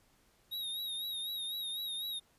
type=tone with vibrato; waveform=square; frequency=3767 Hz; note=A#7; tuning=17 cents sharp; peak=-37 dBFS; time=0.51-2.2 s; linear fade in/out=20 ms; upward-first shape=triangle; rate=4 Hz; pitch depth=72 cents each way; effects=pink hiss -69 dBFS RMS until 2.38 s + resampled to 32000 Hz